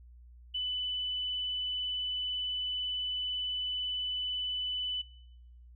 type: tone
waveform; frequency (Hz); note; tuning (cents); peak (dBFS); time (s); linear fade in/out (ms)
sine; 2994; F#7; +20; -31; 0.54-5.02; 10
effects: noise-tail reverb RT60 0.8 s tail -20 dB re dry + added 60 Hz sine -51 dBFS peak until 5.75 s